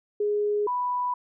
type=tone pair in turn; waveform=sine; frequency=415.3 / 987.8 Hz; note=G#4 / B5; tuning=0 / 0 cents; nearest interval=octave + minor third; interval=1500 cents; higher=second; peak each=-22 / -24 dBFS; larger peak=first; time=0.2-0.67 / 0.67-1.14 s; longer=neither; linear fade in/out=5 ms; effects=none